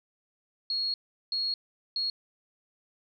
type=tone bursts at uneven times; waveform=sine; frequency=4307 Hz; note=C8; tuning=49 cents sharp; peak=-27 dBFS; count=3; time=0.7-0.94 / 1.32-1.54 / 1.96-2.1 s; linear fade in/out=2 ms; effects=none